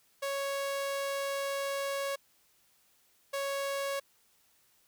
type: tone pair in turn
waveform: sawtooth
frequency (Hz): 554.4 / 554.4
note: C#5 / C#5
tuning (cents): 0 / 0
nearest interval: unison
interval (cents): 0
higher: neither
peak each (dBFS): -28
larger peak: neither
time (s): 0.22-2.16 / 3.33-4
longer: first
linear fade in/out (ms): 10
effects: white hiss -68 dBFS RMS until 4.87 s